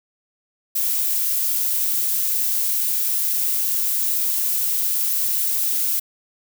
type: noise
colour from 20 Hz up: violet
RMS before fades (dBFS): -21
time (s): 0.75-6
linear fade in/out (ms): 10
effects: none